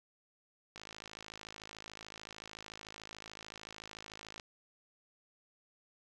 click train, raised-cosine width 0.2 ms, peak -29 dBFS, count 196, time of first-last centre 0.76-4.398 s, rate 53.6 Hz, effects none

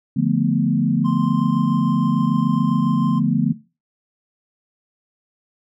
sine chord, B half-diminished seventh, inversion first, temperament equal, 146.83 / 174.61 / 220 / 246.9 Hz, D3 / F3 / A3 / B3, 0 / 0 / 0 / 0 cents, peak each -21 dBFS, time 0.16-3.53 s, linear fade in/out 10 ms
triangle tone with tremolo, 1046.5 Hz, C6, in tune, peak -25 dBFS, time 1.04-3.2 s, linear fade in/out 20 ms, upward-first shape triangle, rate 6.1 Hz, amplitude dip 25%
effects noise-tail reverb RT60 0.3 s tail -17 dB re dry

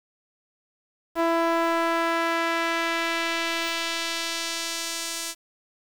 sawtooth tone with band-pass filter sweep, 332.9 Hz, E4, 17 cents sharp, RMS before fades -26 dBFS, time 1.15-5.35 s, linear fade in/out 50 ms, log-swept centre 810 to 7600 Hz, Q 0.97, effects 7-bit

